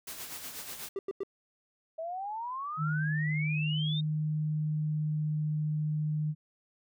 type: noise with tremolo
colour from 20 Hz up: white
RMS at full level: -40 dBFS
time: 0.07-0.89 s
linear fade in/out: 5 ms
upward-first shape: sine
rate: 8.2 Hz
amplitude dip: 50%
type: tone bursts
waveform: triangle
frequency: 392 Hz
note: G4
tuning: in tune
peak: -29 dBFS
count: 3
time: 0.96-1.234 s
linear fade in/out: 2 ms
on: 30 ms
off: 92 ms
type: exponential sweep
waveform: sine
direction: up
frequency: 633 to 3729 Hz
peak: -34 dBFS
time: 1.98-4.01 s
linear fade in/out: 10 ms
type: tone with pitch glide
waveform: sine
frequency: 153.5 to 152.44 Hz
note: D#3 to D#3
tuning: -23 to -35 cents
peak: -28 dBFS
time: 2.77-6.35 s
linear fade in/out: 50 ms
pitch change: -12 cents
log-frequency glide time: 4.16-5.46 s
effects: none